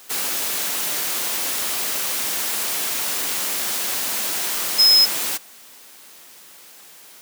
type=tone in noise; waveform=sine; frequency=5130 Hz; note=E8; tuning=48 cents flat; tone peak=-10 dBFS; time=4.78-5.06 s; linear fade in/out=20 ms; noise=white; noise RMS=-24 dBFS; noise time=0.09-5.38 s; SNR=+11 dB; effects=white hiss -45 dBFS RMS until 7.21 s + high-pass 200 Hz 12 dB/octave

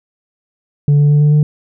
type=tone with pitch steps; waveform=sine; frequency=144.9 / 146.08 / 147.26 / 148.46 / 149.66 Hz; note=D3 / D3 / D3 / D3 / D3; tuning=-23 / -9 / +5 / +19 / +33 cents; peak=-4 dBFS; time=0.88-1.43 s; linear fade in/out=2 ms; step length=110 ms; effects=tanh soft clip ceiling -6 dBFS

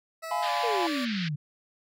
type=tone with pitch glide; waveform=20% pulse; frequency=651 to 580 Hz; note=E5 to D5; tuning=-22 to -22 cents; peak=-30 dBFS; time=0.22-1.06 s; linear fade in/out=20 ms; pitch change=-200 cents; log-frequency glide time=0.42-0.5 s
type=chord; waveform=triangle; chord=F diminished; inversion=none; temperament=just; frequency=698.5 / 838.1 / 1005.8 Hz; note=F5 / Ab5 / Cb6; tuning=0 / +16 / +31 cents; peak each=-29 dBFS; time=0.31-0.87 s; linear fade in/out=2 ms
type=band-pass noise; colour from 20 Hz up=pink; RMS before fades=-36 dBFS; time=0.42-1.29 s; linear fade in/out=10 ms; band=1500 to 4900 Hz; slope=48 dB/octave
type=exponential sweep; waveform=sine; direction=down; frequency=493.9 to 140 Hz; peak=-28 dBFS; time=0.63-1.36 s; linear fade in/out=10 ms
effects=none

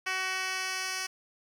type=tone with band-pass filter sweep; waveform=10% pulse; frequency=375.5 Hz; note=F#4; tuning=26 cents sharp; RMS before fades=-33 dBFS; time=0.06-1.07 s; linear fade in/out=10 ms; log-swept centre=2800 to 5000 Hz; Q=0.95; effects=9-bit

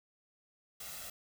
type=noise with comb filter; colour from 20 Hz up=white; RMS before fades=-45 dBFS; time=0.8-1.1 s; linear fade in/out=5 ms; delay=1.5 ms; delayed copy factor=+0.6; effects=none

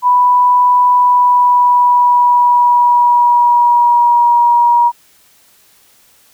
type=tone with pitch glide; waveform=sine; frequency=987.8 to 953.6 Hz; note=B5 to A#5; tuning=0 to +39 cents; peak=-6 dBFS; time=0.02-4.92 s; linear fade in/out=50 ms; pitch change=-61 cents; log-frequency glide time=0.91-4.35 s; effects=white hiss -49 dBFS RMS until 6.33 s

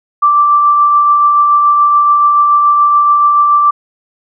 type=tone with tremolo; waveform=sine; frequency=1172 Hz; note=D6; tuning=4 cents flat; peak=-4 dBFS; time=0.22-3.71 s; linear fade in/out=10 ms; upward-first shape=triangle; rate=7 Hz; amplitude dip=30%; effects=none

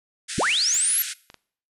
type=band-pass noise; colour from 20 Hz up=white; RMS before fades=-32 dBFS; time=0.28-1.14 s; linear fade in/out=20 ms; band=1400 to 10000 Hz; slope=96 dB/octave
type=linear sweep; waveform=sine; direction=up; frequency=100 to 11910 Hz; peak=-19 dBFS; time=0.38-1.02 s; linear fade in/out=0 ms
type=noise with exponential decay; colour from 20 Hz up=white; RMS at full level=-33 dBFS; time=0.74-0.85 s; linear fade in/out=1 ms; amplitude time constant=23 ms
type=clicks; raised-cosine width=0.2 ms; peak=-25 dBFS; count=3; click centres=0.905 / 1.301 / 1.343 s
effects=noise-tail reverb RT60 0.6 s tail -22 dB re dry

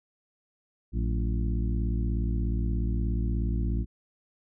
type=harmonic tone with a mistuned harmonic; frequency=56.8 Hz; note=A#1; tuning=44 cents flat; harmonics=1 / 2 / 3 / 4 / 5 / 6; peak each=-26 / -32 / -36 / -38 / -40 / -42 dBFS; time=0.92-3.86 s; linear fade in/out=50 ms; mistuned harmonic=3; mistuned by=+140 cents; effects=none

